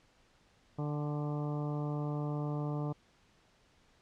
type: harmonic tone with a mistuned harmonic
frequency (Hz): 148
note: D3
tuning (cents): +14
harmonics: 1 / 2 / 3 / 4 / 5 / 6 / 7 / 8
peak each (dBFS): -34 / -40 / -44 / -46 / -48 / -50 / -51 / -52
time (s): 0.78-2.93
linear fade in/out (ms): 10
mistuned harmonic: 6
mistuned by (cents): -26
effects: pink hiss -67 dBFS RMS until 4.01 s + low-pass 6000 Hz 12 dB/octave